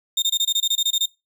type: tone bursts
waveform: 35% pulse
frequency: 3650 Hz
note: A#7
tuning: 37 cents flat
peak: -15 dBFS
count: 12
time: 0.17-1.058 s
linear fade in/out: 5 ms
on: 52 ms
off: 24 ms
effects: noise-tail reverb RT60 0.2 s tail -18 dB re dry